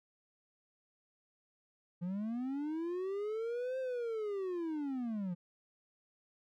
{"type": "linear two-way sweep", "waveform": "triangle", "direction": "up then down", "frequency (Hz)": [169.4, 527, 169.4], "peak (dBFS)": -33, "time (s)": [2.01, 5.35], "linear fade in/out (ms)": 20, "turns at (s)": 3.79, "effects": []}